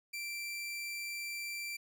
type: tone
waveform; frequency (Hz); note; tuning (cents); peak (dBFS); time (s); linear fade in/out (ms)
sawtooth; 2349; D7; 0; -35; 0.13-1.77; 10
effects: none